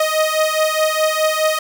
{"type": "beating tone pair", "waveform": "sawtooth", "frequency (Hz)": [622.3, 627.1], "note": ["D#5", "D#5"], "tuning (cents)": [0, 13], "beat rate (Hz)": 4.8, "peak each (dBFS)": -14, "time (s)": [0, 1.59], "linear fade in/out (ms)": 5, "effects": ["8-bit"]}